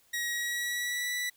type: tone with pitch glide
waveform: sawtooth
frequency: 1900 to 1964.7 Hz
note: A#6 to B6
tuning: +33 to -10 cents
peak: -27 dBFS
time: 0.13-1.3 s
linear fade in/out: 10 ms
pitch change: +57 cents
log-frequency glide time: 0.3-1.14 s
effects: white hiss -65 dBFS RMS until 1.36 s